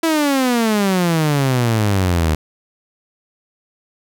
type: exponential sweep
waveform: sawtooth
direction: down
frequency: 332.7 to 76.2 Hz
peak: -10 dBFS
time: 0.03-2.35 s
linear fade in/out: 5 ms
effects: none